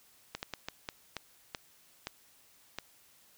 slowing click train, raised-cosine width 0.2 ms, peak -19 dBFS, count 9, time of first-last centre 0.35-2.786 s, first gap 79 ms, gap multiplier 1.37, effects white hiss -63 dBFS RMS until 3.37 s

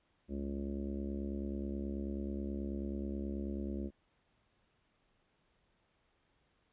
harmonic tone, 69.3 Hz, C#2, in tune, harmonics 1 / 3 / 4 / 5 / 6 / 7 / 8 / 9, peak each -41 / -40 / -45 / -44 / -54 / -56 / -52 / -60 dBFS, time 0.28-3.91 s, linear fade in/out 50 ms, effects pink hiss -75 dBFS RMS until 6.72 s + resampled to 8000 Hz

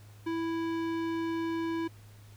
sine tone with tanh clipping, 330 Hz, E4, 2 cents sharp, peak -32 dBFS, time 0.26-1.88 s, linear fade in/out 10 ms, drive 18 dB, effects added 104 Hz sine -50 dBFS peak until 2.36 s + pink hiss -60 dBFS RMS until 2.36 s

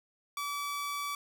sawtooth tone, 1150 Hz, D6, 37 cents flat, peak -30 dBFS, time 0.37-1.15 s, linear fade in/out 2 ms, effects none

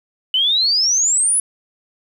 sine exponential sweep, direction up, 2960 to 10410 Hz, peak -13 dBFS, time 0.34-1.4 s, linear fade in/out 2 ms, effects 8-bit

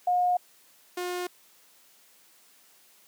sine / sawtooth tone pair in turn, 718 / 357.7 Hz, F5 / F4, +48 / +41 cents, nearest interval octave, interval 1207 cents, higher first, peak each -21 / -26 dBFS, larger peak first, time 0.07-0.37 / 0.97-1.27 s, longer neither, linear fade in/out 5 ms, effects white hiss -59 dBFS RMS until 3.07 s + high-pass 200 Hz 12 dB/octave

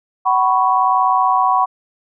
sine chord, F# suspended fourth, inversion none, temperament equal with one note detuned, 752.5 / 987.8 / 1108.7 Hz, F#5 / B5 / C#6, +29 / 0 / 0 cents, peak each -16 dBFS, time 0.25-1.66 s, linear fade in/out 20 ms, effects none

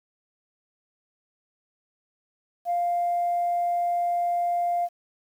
sine tone, 698.5 Hz, F5, in tune, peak -21 dBFS, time 2.65-4.89 s, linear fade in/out 50 ms, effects tanh soft clip ceiling -18 dBFS + 9-bit

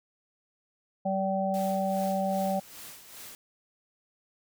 harmonic tone, 192.6 Hz, G3, 30 cents flat, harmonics 1 / 3 / 4, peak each -30 / -30 / -30 dBFS, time 1.05-2.6 s, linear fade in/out 10 ms
white noise with tremolo, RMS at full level -44 dBFS, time 1.54-3.35 s, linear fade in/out 0 ms, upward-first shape sine, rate 2.5 Hz, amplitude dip 60%
effects none

